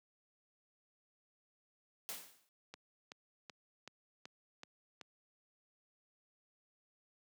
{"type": "noise with exponential decay", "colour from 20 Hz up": "white", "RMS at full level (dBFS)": -41, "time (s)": [2.09, 2.49], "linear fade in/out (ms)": 0, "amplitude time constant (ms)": 86}
{"type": "click train", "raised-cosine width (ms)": 0.2, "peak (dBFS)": -31, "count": 7, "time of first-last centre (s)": [2.74, 5.013], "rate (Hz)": 2.64}
{"effects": ["high-pass 150 Hz 12 dB/octave"]}